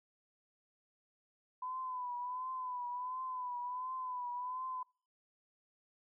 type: tone with vibrato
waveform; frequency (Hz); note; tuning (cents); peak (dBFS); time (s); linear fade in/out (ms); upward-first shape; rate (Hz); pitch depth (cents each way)
sine; 1003; B5; +26; -38; 1.62-4.83; 5; triangle; 1.4; 62
effects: noise-tail reverb RT60 0.4 s tail -25 dB re dry